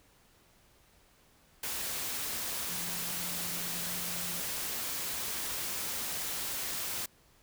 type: tone in noise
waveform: sine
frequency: 174.61 Hz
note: F3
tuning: in tune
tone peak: -46 dBFS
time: 2.69-4.4 s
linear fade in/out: 5 ms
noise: white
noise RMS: -36 dBFS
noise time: 1.63-7.06 s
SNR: -13 dB
effects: pink hiss -64 dBFS RMS until 7.42 s